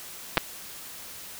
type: clicks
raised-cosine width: 0.3 ms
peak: -4 dBFS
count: 2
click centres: 0.372 / 0.378 s
effects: white hiss -42 dBFS RMS until 1.39 s